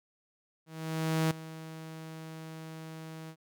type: tone with ADSR envelope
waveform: sawtooth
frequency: 160 Hz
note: D#3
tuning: 49 cents sharp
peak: -21 dBFS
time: 0.66-3.36 s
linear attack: 650 ms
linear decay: 4 ms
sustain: -17 dB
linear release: 69 ms
effects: none